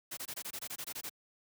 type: noise bursts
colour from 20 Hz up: white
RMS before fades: -41 dBFS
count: 12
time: 0.11-1.096 s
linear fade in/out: 10 ms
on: 62 ms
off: 22 ms
effects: high-pass 80 Hz 12 dB/octave